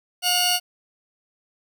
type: tone cluster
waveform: sawtooth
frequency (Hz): 719 / 2803 / 2911 / 4479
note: F#5 / F7 / F#7 / C#8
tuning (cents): -50 / +6 / -29 / +17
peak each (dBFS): -21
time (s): 0.22-0.6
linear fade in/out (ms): 50
effects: none